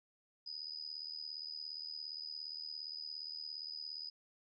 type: tone with amplitude modulation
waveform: sine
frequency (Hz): 4978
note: D#8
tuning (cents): 0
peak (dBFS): -39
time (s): 0.46-4.1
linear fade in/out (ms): 10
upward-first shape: sine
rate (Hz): 77.3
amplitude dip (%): 80
effects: none